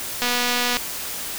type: click train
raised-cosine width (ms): 0.2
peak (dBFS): -5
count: 135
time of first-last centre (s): 0.22-0.769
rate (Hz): 244
effects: white hiss -30 dBFS RMS until 1.38 s